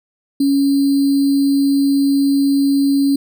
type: tone with sample-and-hold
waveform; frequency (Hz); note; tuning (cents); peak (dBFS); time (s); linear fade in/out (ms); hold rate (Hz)
sine; 278.1; C#4; +6; -11; 0.4-3.16; 5; 4410
effects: none